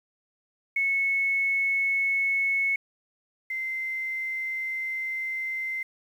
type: tone pair in turn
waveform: sine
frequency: 2200 / 2077 Hz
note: C#7 / C7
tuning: -14 / -13 cents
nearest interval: minor second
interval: 99 cents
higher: first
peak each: -22 / -28 dBFS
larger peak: first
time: 0.76-2.76 / 3.5-5.83 s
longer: second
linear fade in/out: 5 ms
effects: 9-bit